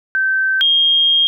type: tone pair in turn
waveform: sine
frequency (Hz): 1548 / 3233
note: G6 / G#7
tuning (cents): -22 / -47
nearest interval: octave + minor second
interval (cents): 1275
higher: second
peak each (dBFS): -13 / -10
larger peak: second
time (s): 0.15-0.61 / 0.61-1.27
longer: second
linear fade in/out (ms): 0
effects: none